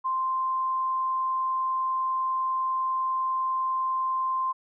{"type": "tone", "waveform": "sine", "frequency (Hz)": 1045, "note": "C6", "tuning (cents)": -2, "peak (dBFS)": -24, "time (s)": [0.04, 4.53], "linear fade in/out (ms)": 20, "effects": []}